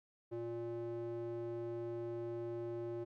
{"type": "tone with band-pass filter", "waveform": "square", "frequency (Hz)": 117.3, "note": "A#2", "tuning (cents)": 11, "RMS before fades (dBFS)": -42, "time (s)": [0.31, 3.05], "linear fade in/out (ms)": 20, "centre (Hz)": 410, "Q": 3.4, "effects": []}